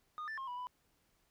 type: tone with pitch steps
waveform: sine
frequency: 1228 / 1765 / 1068 / 982 / 994 Hz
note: D#6 / A6 / C6 / B5 / B5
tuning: -23 / +5 / +35 / -10 / +11 cents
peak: -37 dBFS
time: 0.18-0.67 s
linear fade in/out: 0 ms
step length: 98 ms
effects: tanh soft clip ceiling -39 dBFS + pink hiss -75 dBFS RMS until 1.3 s